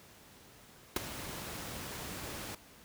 pink noise with ADSR envelope, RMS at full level -28 dBFS, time 0.96-2.55 s, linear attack 4 ms, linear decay 13 ms, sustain -14 dB, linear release 4 ms, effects pink hiss -57 dBFS RMS until 2.84 s + high-pass 60 Hz 12 dB/octave

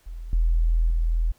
sine tone with level steps, 41.2 Hz, E1, in tune, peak -32 / -17 / -19 dBFS, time 0.06-1.32 s, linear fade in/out 10 ms, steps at 0.33 / 0.9 s, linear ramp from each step 2 ms, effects pink hiss -61 dBFS RMS until 1.38 s

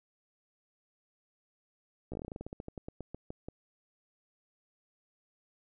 slowing click train, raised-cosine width 2 ms, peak -27 dBFS, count 21, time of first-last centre 2.12-3.485 s, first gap 15 ms, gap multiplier 1.14, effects none

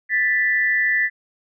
sine tone pair together, 1764 / 1976.8 Hz, A6 / B6, +4 / +1 cents, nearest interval major second, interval 197 cents, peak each -19 dBFS, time 0.09-1.1 s, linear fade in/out 50 ms, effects none

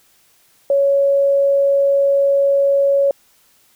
sine tone, 557 Hz, C#5, 8 cents sharp, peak -11 dBFS, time 0.7-3.11 s, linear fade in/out 2 ms, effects white hiss -55 dBFS RMS until 3.75 s

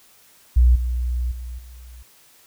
sine tone with level steps, 61 Hz, B1, 21 cents flat, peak -10 / -20 / -29 / -38 dBFS, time 0.56-2.03 s, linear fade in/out 10 ms, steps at 0.75 / 1.31 / 1.58 s, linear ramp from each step 10 ms, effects white hiss -53 dBFS RMS until 2.46 s

